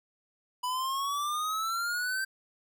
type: exponential sweep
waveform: square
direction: up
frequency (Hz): 987.8 to 1568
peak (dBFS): -30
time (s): 0.63-2.25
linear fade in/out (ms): 10
effects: none